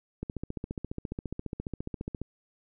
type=click train; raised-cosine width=3 ms; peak=-21 dBFS; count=30; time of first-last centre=0.23-2.216 s; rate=14.6 Hz; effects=none